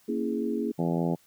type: chord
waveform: sine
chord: A# half-diminished seventh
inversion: none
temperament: equal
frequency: 233.1 / 277.2 / 329.6 / 415.3 Hz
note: A#3 / C#4 / E4 / G#4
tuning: 0 / 0 / 0 / 0 cents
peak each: -30 / -33 / -33 / -32 dBFS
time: 0.08-0.72 s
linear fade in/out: 10 ms
type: harmonic tone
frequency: 84.3 Hz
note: E2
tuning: 39 cents sharp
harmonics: 2 / 3 / 4 / 5 / 6 / 7 / 8 / 9 / 10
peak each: -27 / -31 / -33 / -35 / -37 / -38 / -39 / -40 / -41 dBFS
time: 0.78-1.16 s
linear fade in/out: 20 ms
effects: white hiss -62 dBFS RMS until 1.26 s